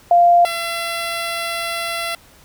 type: tone pair in turn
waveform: sine / 10% pulse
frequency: 696 / 677 Hz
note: F5 / E5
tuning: -6 / +46 cents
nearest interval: unison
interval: 48 cents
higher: first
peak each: -8 / -13 dBFS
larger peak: first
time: 0.11-0.45 / 0.45-2.15 s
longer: second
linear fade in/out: 2 ms
effects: pink hiss -48 dBFS RMS until 2.44 s